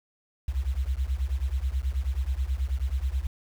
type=beating tone pair; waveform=sine; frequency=61 / 70.3 Hz; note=B1 / C#2; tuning=-21 / +25 cents; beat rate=9.3 Hz; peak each=-28 dBFS; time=0.48-3.27 s; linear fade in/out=5 ms; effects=8-bit